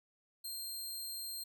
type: tone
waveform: 15% pulse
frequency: 4186 Hz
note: C8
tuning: in tune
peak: -34 dBFS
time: 0.44-1.44 s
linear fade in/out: 10 ms
effects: none